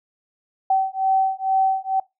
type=beating tone pair; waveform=sine; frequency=766 / 768.2 Hz; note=G5 / G5; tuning=-40 / -35 cents; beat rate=2.2 Hz; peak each=-20 dBFS; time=0.7-2 s; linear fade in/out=5 ms; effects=noise-tail reverb RT60 0.2 s tail -22 dB re dry